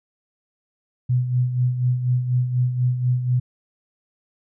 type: tone with tremolo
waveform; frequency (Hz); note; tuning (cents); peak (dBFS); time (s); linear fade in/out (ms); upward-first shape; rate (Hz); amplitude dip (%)
sine; 125; B2; +21; -15; 1.09-3.4; 10; sine; 4.1; 60
effects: none